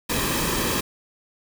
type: noise with comb filter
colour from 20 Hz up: pink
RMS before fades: -24 dBFS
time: 0.09-0.81 s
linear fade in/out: 10 ms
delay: 1.4 ms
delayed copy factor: -0.55
effects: none